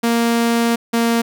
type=tone pair in turn; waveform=sawtooth; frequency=233.1 / 232.1 Hz; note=A#3 / A#3; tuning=0 / -7 cents; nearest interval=unison; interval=7 cents; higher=first; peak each=-10 dBFS; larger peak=neither; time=0.03-0.76 / 0.93-1.22 s; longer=first; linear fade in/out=10 ms; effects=none